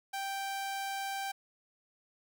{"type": "tone", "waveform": "sawtooth", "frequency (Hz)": 784, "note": "G5", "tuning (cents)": 0, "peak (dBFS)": -31, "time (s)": [0.13, 1.32], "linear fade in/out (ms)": 10, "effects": []}